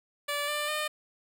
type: tone with pitch steps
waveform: 10% pulse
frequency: 580 / 593.2 / 606.7 Hz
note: D5 / D5 / D#5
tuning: -22 / +17 / -44 cents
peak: -21 dBFS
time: 0.28-0.88 s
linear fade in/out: 10 ms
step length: 200 ms
effects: none